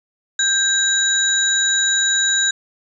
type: tone cluster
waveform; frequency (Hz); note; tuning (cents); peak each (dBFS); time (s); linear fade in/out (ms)
sine; 1592 / 3845 / 6970; G6 / B7 / A8; +26 / -47 / -17; -19; 0.39-2.51; 5
effects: none